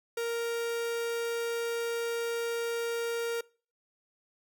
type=tone; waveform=45% pulse; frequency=466.2 Hz; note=A#4; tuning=in tune; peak=-30 dBFS; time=0.17-3.41 s; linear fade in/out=5 ms; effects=noise-tail reverb RT60 0.4 s tail -24 dB re dry